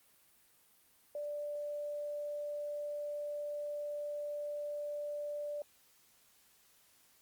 sine tone, 587.3 Hz, D5, in tune, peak -37 dBFS, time 1.15-5.62 s, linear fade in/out 2 ms, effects white hiss -67 dBFS RMS until 7.21 s + Opus 32 kbps

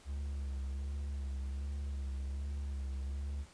triangle tone with vibrato, 69 Hz, C#2, 7 cents flat, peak -34 dBFS, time 0.05-3.46 s, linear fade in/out 50 ms, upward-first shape sine, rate 1.3 Hz, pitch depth 44 cents each way, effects pink hiss -60 dBFS RMS until 3.53 s + resampled to 22050 Hz

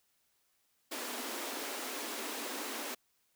pink high-pass noise, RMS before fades -40 dBFS, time 0.91-2.95 s, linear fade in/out 10 ms, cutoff 230 Hz, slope 96 dB/octave, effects white hiss -75 dBFS RMS until 3.35 s

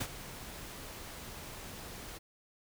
pink noise with ADSR envelope, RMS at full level -34 dBFS, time 0-2.19 s, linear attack 11 ms, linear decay 56 ms, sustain -12 dB, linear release 22 ms, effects none

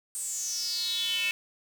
square tone with high-pass filter sweep, 201.6 Hz, G3, 49 cents sharp, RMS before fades -31 dBFS, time 0.15-1.31 s, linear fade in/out 0 ms, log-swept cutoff 8700 to 2500 Hz, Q 7.8, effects 8-bit

